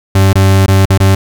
40% pulse tone with dropouts, 96.5 Hz, G2, 27 cents flat, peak -4 dBFS, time 0.15-1.15 s, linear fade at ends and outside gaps 5 ms, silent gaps 0.331-0.354 / 0.662-0.68 / 0.855-0.901 / 0.978-1.001 s, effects none

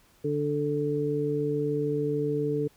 harmonic tone, 146.83 Hz, D3, in tune, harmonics 1 / 2 / 3, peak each -31 / -31 / -27 dBFS, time 0.24-2.68 s, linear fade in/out 10 ms, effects pink hiss -61 dBFS RMS until 2.76 s

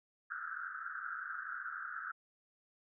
pink band-pass noise, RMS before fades -43 dBFS, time 0.3-2.12 s, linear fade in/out 10 ms, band 1300 to 1600 Hz, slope 96 dB/octave, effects none

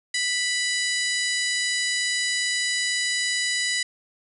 harmonic tone with a mistuned harmonic, 987.8 Hz, B5, in tune, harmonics 2 / 3 / 4 / 5 / 6 / 7 / 8 / 9 / 10, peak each -26 / -33 / -30 / -30 / -39 / -32 / -36 / -36 / -38 dBFS, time 0.14-3.83 s, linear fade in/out 5 ms, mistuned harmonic 9, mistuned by -37 cents, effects none

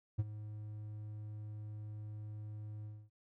triangle tone with ADSR envelope, 106.2 Hz, G#2, 39 cents sharp, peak -26 dBFS, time 0.18-3.1 s, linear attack 17 ms, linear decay 33 ms, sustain -15 dB, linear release 250 ms, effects none

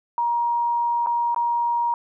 sine tone with dropouts, 946 Hz, A#5, 25 cents sharp, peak -19 dBFS, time 0.18-1.94 s, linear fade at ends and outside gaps 1 ms, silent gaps 1.062-1.07 / 1.346-1.362 s, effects none

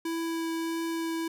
square tone with vibrato, 329.6 Hz, E4, in tune, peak -30 dBFS, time 0.05-1.28 s, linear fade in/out 5 ms, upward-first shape triangle, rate 1.6 Hz, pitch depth 8 cents each way, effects none

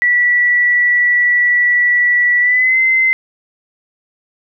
sine tone with pitch glide, 1952 to 2064 Hz, B6 to C7, -21 to -24 cents, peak -9 dBFS, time 0.02-3.13 s, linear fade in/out 0 ms, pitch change +97 cents, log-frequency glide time 2.4-2.78 s, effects none

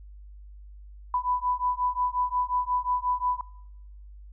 sine beating tone pair, 991 / 996.6 Hz, B5 / B5, +6 / +15 cents, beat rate 5.6 Hz, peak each -27 dBFS, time 1.14-3.41 s, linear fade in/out 2 ms, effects noise-tail reverb RT60 1.0 s tail -25 dB re dry + added 50 Hz sine -43 dBFS peak until 4.32 s

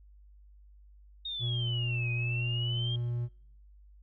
sine exponential two-way sweep, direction down then up, 3729 to 2489 to 3233 Hz, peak -34 dBFS, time 1.25-2.96 s, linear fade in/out 5 ms, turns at 2.11 s
triangle tone, 120 Hz, B2, 49 cents flat, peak -28 dBFS, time 1.39-3.29 s, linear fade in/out 50 ms
effects noise-tail reverb RT60 0.7 s tail -26 dB re dry + added 50 Hz sine -53 dBFS peak until 4.02 s

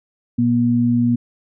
sine tone pair together, 118.83 / 240 Hz, A#2 / B3, +34 / -49 cents, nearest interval octave, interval 1217 cents, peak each -20 / -14 dBFS, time 0.38-1.16 s, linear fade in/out 10 ms, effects none

